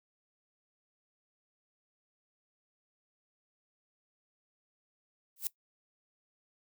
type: noise with exponential growth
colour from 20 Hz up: violet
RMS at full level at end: -28 dBFS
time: 5.36-5.47 s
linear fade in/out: 2 ms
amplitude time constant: 22 ms
effects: noise-tail reverb RT60 0.1 s tail -19 dB re dry